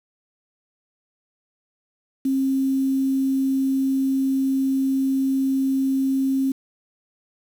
sine tone with quantisation, 267.9 Hz, C4, 41 cents sharp, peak -18 dBFS, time 2.25-6.52 s, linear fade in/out 5 ms, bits 7, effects none

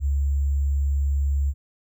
sine tone with sample-and-hold, 70 Hz, C#2, 18 cents sharp, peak -19 dBFS, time 0-1.54 s, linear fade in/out 50 ms, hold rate 7350 Hz, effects none

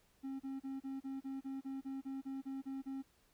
triangle tone bursts, 269.1 Hz, C4, 49 cents sharp, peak -38 dBFS, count 14, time 0.23-3.026 s, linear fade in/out 20 ms, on 170 ms, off 32 ms, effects pink hiss -72 dBFS RMS until 3.33 s

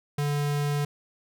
square tone, 145.3 Hz, D3, 18 cents flat, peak -25 dBFS, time 0.18-0.85 s, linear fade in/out 5 ms, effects none

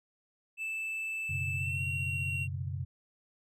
triangle tone with pitch glide, 2637 to 2743 Hz, E7 to F7, 0 to -32 cents, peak -32 dBFS, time 0.57-2.48 s, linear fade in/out 50 ms, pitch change +68 cents, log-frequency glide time 1.56-1.82 s
sine chord, F# suspended fourth, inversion none, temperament equal, 92.5 / 123.47 / 138.59 Hz, F#2 / B2 / C#3, 0 / 0 / 0 cents, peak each -36 / -40 / -38 dBFS, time 1.29-2.85 s, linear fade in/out 10 ms
effects none

